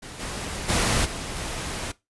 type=noise with level steps; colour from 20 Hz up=pink; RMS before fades=-39 / -32 / -22 / -33 / -31 dBFS; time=0.02-1.92 s; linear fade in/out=10 ms; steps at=0.19 / 0.68 / 1.04 / 1.35 s; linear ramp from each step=20 ms; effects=noise-tail reverb RT60 0.2 s tail -19 dB re dry + resampled to 24000 Hz